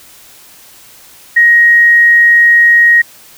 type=tone; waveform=sine; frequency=1882 Hz; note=A#6; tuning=16 cents sharp; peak=-3 dBFS; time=1.36-3.02 s; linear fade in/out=10 ms; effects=white hiss -39 dBFS RMS until 3.37 s